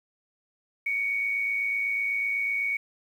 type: tone pair together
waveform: sine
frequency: 2235 / 2343 Hz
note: C#7 / D7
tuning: +14 / -5 cents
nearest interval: minor second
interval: 81 cents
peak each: -25 / -36 dBFS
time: 0.86-2.77 s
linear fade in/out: 5 ms
effects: 9-bit